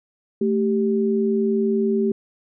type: tone pair together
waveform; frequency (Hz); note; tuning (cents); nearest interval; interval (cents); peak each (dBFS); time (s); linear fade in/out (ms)
sine; 220 / 390.8; A3 / G4; 0 / -5; minor seventh; 995; -20; 0.41-2.12; 5
effects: none